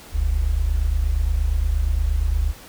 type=tone pair together; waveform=sine; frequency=42.76 / 71.3 Hz; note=F1 / C#2; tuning=-36 / +49 cents; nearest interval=major sixth; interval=885 cents; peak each=-20 dBFS; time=0.12-2.54 s; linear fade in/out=50 ms; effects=pink hiss -43 dBFS RMS until 2.68 s